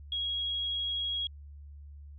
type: tone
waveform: sine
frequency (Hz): 3304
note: G#7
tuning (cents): -10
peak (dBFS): -30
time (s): 0.12-1.27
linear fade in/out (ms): 2
effects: added 72 Hz sine -45 dBFS peak until 2.18 s